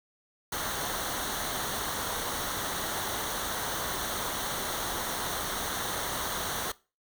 pink noise with comb filter, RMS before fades -33 dBFS, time 0.52-6.72 s, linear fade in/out 5 ms, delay 0.4 ms, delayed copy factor -0.65, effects noise-tail reverb RT60 0.3 s tail -20 dB re dry

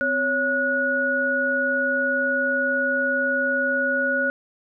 sine tone cluster, 258.2 / 555 / 1459 Hz, C4 / C#5 / F#6, -23 / +2 / -25 cents, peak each -29 / -25 / -21 dBFS, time 0.01-4.3 s, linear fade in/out 0 ms, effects none

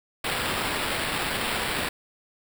blue noise with sample-and-hold, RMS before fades -28 dBFS, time 0.24-1.89 s, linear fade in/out 5 ms, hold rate 6300 Hz, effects none

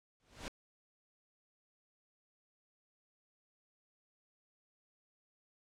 pink noise with exponential growth, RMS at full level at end -40 dBFS, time 0.2-0.48 s, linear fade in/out 0 ms, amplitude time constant 60 ms, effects low-pass 7000 Hz 12 dB/octave

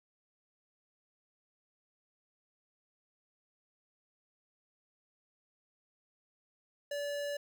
square tone with notch filter, 576 Hz, D5, 34 cents flat, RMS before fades -37 dBFS, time 6.91-7.37 s, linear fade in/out 5 ms, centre 11000 Hz, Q 1.8, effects none

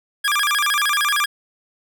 25% pulse tone with vibrato, 1396.9 Hz, F6, in tune, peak -13 dBFS, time 0.24-1.26 s, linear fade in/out 10 ms, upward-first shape square, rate 13 Hz, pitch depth 290 cents each way, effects none

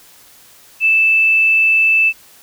sine tone, 2637 Hz, E7, in tune, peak -9 dBFS, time 0.8-2.13 s, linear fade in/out 50 ms, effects white hiss -45 dBFS RMS until 2.42 s

